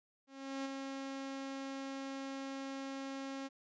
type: tone with ADSR envelope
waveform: sawtooth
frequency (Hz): 271.1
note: C#4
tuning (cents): -38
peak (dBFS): -33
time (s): 0.27-3.49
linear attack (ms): 380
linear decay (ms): 19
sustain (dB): -4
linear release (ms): 28
effects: resampled to 16000 Hz